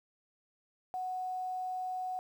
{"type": "tone with quantisation", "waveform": "sine", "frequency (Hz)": 740, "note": "F#5", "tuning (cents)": 0, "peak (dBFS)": -34, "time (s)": [0.94, 2.19], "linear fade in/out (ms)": 0, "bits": 10, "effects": []}